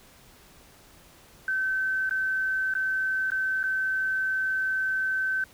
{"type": "tone with dropouts", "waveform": "sine", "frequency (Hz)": 1537, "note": "G6", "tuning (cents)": -35, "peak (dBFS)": -24, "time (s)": [1.48, 5.44], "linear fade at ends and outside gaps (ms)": 2, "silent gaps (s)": [[2.094, 2.109], [2.739, 2.751], [3.303, 3.318], [3.631, 3.638]], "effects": ["pink hiss -54 dBFS RMS until 5.53 s"]}